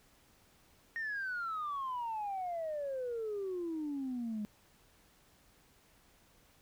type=exponential sweep; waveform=sine; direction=down; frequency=1859 to 205.5 Hz; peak=-34 dBFS; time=0.96-4.45 s; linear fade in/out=0 ms; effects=tanh soft clip ceiling -32 dBFS + pink hiss -66 dBFS RMS until 6.61 s